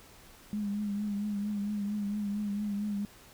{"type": "tone with vibrato", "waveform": "sine", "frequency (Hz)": 205.7, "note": "G#3", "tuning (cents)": -16, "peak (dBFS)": -30, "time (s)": [0.53, 3.05], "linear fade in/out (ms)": 0, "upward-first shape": "triangle", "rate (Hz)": 4.4, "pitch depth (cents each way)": 51, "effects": ["pink hiss -55 dBFS RMS until 3.33 s"]}